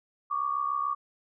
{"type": "tone pair together", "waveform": "sine", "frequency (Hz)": [1123.2, 1190], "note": ["C#6", "D6"], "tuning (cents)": [22, 22], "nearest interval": "minor second", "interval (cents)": 100, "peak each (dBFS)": [-29, -30], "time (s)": [0.3, 0.95], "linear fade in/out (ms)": 20, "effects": []}